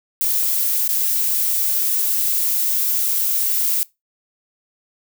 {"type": "noise with dropouts", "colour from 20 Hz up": "violet", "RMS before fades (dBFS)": -19, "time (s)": [0.21, 3.83], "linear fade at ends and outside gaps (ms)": 0, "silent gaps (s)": [0.877, 0.89], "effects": ["noise-tail reverb RT60 0.2 s tail -21 dB re dry"]}